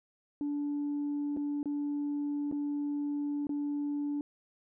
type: tone with dropouts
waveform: sine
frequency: 290 Hz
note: D4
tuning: 22 cents flat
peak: -29 dBFS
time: 0.41-4.21 s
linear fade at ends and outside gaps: 1 ms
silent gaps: 1.365-1.371 / 1.63-1.657 / 2.514-2.524 / 3.469-3.493 s
effects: tanh soft clip ceiling -28 dBFS